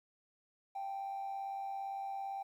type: tone with amplitude modulation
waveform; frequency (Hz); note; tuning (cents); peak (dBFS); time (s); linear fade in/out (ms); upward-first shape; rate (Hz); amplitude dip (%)
triangle; 784; G5; 0; -32; 0.75-2.43; 10; sine; 97.7; 60
effects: tanh soft clip ceiling -34 dBFS + 12-bit